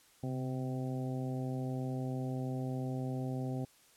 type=harmonic tone with a mistuned harmonic; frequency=129 Hz; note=C3; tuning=24 cents flat; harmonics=1 / 2 / 3 / 4 / 5 / 6; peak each=-36 / -39 / -46 / -47 / -49 / -49 dBFS; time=0.23-3.65 s; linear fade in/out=5 ms; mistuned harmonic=1; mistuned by=+43 cents; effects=white hiss -64 dBFS RMS until 3.96 s + low-pass 12000 Hz 12 dB/octave